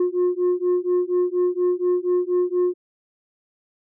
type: beating tone pair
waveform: sine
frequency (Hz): 356.3 / 360.5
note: F4 / F#4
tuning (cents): +35 / -45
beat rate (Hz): 4.2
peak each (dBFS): -19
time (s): 0-2.74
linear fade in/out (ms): 5
effects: tanh soft clip ceiling -15 dBFS